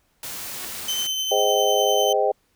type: noise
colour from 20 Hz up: white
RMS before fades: -33 dBFS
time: 0.23-1.07 s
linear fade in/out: 2 ms
type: tone with exponential growth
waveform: 5% pulse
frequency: 367.7 Hz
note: F#4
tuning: 11 cents flat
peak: -21 dBFS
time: 0.53-0.65 s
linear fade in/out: 2 ms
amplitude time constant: 26 ms
type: tone with tremolo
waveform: 30% pulse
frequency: 3071 Hz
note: G7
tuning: 36 cents flat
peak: -19 dBFS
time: 0.88-2.13 s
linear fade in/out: 5 ms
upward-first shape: triangle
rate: 10 Hz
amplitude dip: 30%
type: chord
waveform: sine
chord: Ab major seventh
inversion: none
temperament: just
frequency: 415.3 / 519.1 / 623 / 778.7 Hz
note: Ab4 / C5 / Eb5 / G5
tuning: 0 / -14 / +2 / -12 cents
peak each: -23 dBFS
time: 1.31-2.32 s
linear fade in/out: 10 ms
effects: pink hiss -66 dBFS RMS until 2.55 s